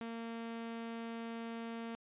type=tone; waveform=sawtooth; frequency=229.7 Hz; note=A#3; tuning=25 cents flat; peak=-37 dBFS; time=0.01-1.95 s; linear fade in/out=0 ms; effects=resampled to 8000 Hz